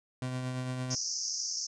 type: tone with tremolo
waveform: 30% pulse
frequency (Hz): 127.6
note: C3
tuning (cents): -43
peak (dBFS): -29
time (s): 0.22-0.95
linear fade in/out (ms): 2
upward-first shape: triangle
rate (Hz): 8.8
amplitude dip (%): 35
type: band-pass noise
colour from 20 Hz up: white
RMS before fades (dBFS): -35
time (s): 0.9-1.67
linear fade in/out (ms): 10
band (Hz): 5000 to 6400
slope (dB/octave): 96
effects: resampled to 22050 Hz